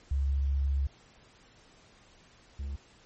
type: tone pair in turn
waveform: sine / triangle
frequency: 68.9 / 69.26 Hz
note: C#2 / C#2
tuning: -10 / -1 cents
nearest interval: unison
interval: 9 cents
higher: second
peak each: -25 / -31 dBFS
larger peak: first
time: 0.11-0.87 / 2.59-2.76 s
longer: first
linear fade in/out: 5 ms
effects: pink hiss -59 dBFS RMS until 3.05 s + MP3 32 kbps